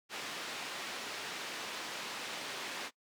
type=band-pass noise; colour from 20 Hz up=white; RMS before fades=-42 dBFS; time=0.09-2.91 s; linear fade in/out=50 ms; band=220 to 3800 Hz; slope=12 dB/octave; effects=noise-tail reverb RT60 0.1 s tail -21 dB re dry